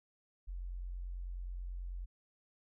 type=tone; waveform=sine; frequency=44.64 Hz; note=F1; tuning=39 cents sharp; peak=-39 dBFS; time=0.47-2.06 s; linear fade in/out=20 ms; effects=none